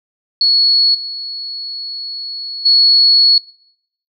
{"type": "tone with level steps", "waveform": "sine", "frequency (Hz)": 4372, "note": "C#8", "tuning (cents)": -25, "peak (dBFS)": [-9, -23, -7], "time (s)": [0.41, 3.38], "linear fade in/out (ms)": 2, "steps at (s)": [0.94, 2.65], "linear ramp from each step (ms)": 10, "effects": ["noise-tail reverb RT60 0.7 s tail -23 dB re dry"]}